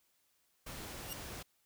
pink noise, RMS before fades -46 dBFS, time 0.66-1.43 s, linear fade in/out 10 ms
5% pulse tone with exponential growth, 2831 Hz, F7, 23 cents sharp, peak -28 dBFS, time 1.01-1.13 s, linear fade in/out 1 ms, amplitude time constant 25 ms
effects white hiss -75 dBFS RMS until 1.65 s

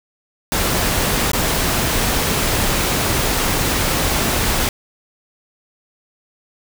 pink noise with dropouts, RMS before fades -18 dBFS, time 0.52-4.69 s, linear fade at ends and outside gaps 1 ms, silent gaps 1.317-1.333 s, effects none

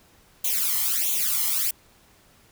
blue noise with flanger, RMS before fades -24 dBFS, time 0.44-1.71 s, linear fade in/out 5 ms, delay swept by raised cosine 0.29 to 0.98 ms, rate 1.5 Hz, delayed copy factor +0.95, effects pink hiss -57 dBFS RMS until 2.51 s

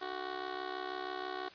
15% pulse tone with amplitude modulation, 372.1 Hz, F#4, 10 cents sharp, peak -28 dBFS, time 0.01-1.49 s, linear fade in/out 10 ms, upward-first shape sine, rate 66.2 Hz, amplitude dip 80%, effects white hiss -55 dBFS RMS until 1.54 s + resampled to 11025 Hz

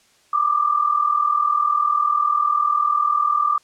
sine tone pair together, 1174.7 / 1214.7 Hz, D6 / D#6, 0 / -42 cents, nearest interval minor second, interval 58 cents, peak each -18 / -20 dBFS, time 0.33-3.58 s, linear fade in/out 5 ms, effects white hiss -57 dBFS RMS until 3.63 s + low-pass 8000 Hz 12 dB/octave

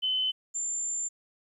sine tone pair in turn, 3041 / 7233 Hz, F#7 / A8, +47 / +47 cents, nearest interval octave + minor third, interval 1500 cents, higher second, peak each -25 / -29 dBFS, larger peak first, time 0.02-0.32 / 0.54-1.09 s, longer second, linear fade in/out 20 ms, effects 11-bit

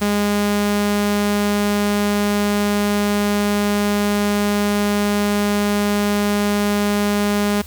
sawtooth tone, 205.4 Hz, G#3, 19 cents flat, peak -12 dBFS, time 0.01-7.62 s, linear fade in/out 10 ms, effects added 74 Hz sine -36 dBFS peak until 7.66 s + white hiss -42 dBFS RMS until 7.66 s

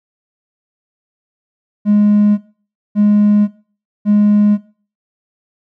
triangle tone bursts, 207.7 Hz, G#3, in tune, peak -4 dBFS, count 3, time 1.85-4.58 s, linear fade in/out 50 ms, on 530 ms, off 570 ms, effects noise-tail reverb RT60 0.4 s tail -19 dB re dry + tanh soft clip ceiling -3 dBFS

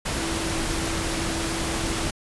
sine tone in noise, 329.6 Hz, E4, in tune, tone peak -31 dBFS, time 0.16-2.08 s, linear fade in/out 10 ms, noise pink, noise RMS -27 dBFS, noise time 0.05-2.11 s, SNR -7 dB, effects resampled to 24000 Hz

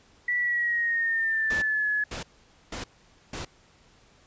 sine tone with pitch glide, 1955 to 1701.9 Hz, B6 to G#6, -18 to +42 cents, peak -23 dBFS, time 0.28-2.04 s, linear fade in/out 5 ms, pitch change -240 cents, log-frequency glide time 0.38-1.88 s
pink noise bursts, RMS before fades -35 dBFS, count 4, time 1.5-3.45 s, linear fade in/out 5 ms, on 120 ms, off 490 ms
effects pink hiss -59 dBFS RMS until 4.26 s + resampled to 16000 Hz

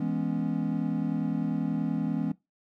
triangle chord, C# minor seventh, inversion first, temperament equal, 164.81 / 207.7 / 246.9 / 277.2 Hz, E3 / G#3 / B3 / C#4, 0 / 0 / 0 / 0 cents, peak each -30 dBFS, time 0-2.32 s, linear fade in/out 5 ms, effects noise-tail reverb RT60 0.2 s tail -19 dB re dry

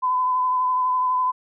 sine tone with vibrato, 1011 Hz, B5, 40 cents sharp, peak -18 dBFS, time 0.02-1.32 s, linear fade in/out 20 ms, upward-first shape sine, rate 12 Hz, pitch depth 18 cents each way, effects none

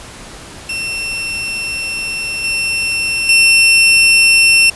sawtooth tone with level steps, 2700 Hz, E7, 41 cents sharp, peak -15 / -11 / -3 dBFS, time 0.69-4.7 s, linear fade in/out 5 ms, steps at 2.44 / 3.29 s, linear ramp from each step 2 ms, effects pink hiss -33 dBFS RMS until 4.75 s + resampled to 24000 Hz

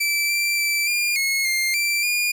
sawtooth tone with pitch steps, 2326 / 2350 / 2330 / 2406 / 2173 / 2113 / 2347 / 2426 Hz, D7 / D7 / D7 / D7 / C#7 / C7 / D7 / D#7, -17 / +1 / -14 / +41 / -35 / +16 / -2 / -44 cents, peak -16 dBFS, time 0-2.32 s, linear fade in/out 10 ms, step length 290 ms, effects none

